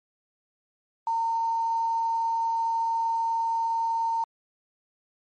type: tone with quantisation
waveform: sine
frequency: 913 Hz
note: A#5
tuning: 36 cents flat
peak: -23 dBFS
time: 1.07-4.24 s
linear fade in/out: 2 ms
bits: 8
effects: MP3 32 kbps